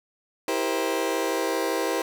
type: chord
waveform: 30% pulse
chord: C dominant seventh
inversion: first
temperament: just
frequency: 327 / 392.4 / 470.9 / 523.3 Hz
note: E4 / G4 / Bb4 / C5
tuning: -14 / +2 / +18 / 0 cents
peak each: -27 dBFS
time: 0.48-2.02 s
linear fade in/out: 2 ms
effects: none